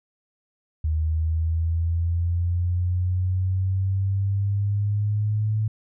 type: exponential sweep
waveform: sine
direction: up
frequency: 77.78 to 108.7 Hz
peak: -20 dBFS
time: 0.84-5.68 s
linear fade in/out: 5 ms
effects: none